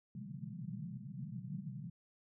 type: band-pass noise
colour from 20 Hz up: white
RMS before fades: -45 dBFS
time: 0.15-1.9 s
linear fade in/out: 2 ms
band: 120 to 210 Hz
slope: 96 dB/octave
effects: none